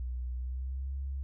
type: tone with pitch glide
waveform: sine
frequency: 61.8 to 67.78 Hz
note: B1 to C#2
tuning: +2 to -38 cents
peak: -33 dBFS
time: 0-1.23 s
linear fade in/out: 0 ms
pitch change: +160 cents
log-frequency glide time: 0.35-0.94 s
effects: none